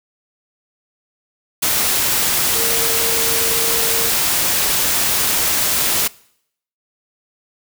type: tone in noise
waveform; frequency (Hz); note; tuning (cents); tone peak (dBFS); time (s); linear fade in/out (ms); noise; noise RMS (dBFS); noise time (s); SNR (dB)
sine; 457.9; A#4; -31; -25; 2.55-4.1; 10; white; -17; 1.62-6.08; -11
effects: noise-tail reverb RT60 0.7 s tail -23 dB re dry